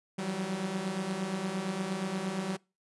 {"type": "tone cluster", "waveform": "sawtooth", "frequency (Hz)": [165.3, 184.3, 192.9], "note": ["E3", "F#3", "G3"], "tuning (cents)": [5, -7, -28], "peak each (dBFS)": [-38, -33, -30], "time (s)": [0.18, 2.57], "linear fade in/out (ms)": 10, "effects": ["noise-tail reverb RT60 0.3 s tail -25 dB re dry", "resampled to 24000 Hz"]}